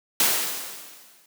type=noise with exponential decay; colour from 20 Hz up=white; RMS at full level=-18 dBFS; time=0.2-1.26 s; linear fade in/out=2 ms; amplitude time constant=230 ms; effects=high-pass 200 Hz 12 dB/octave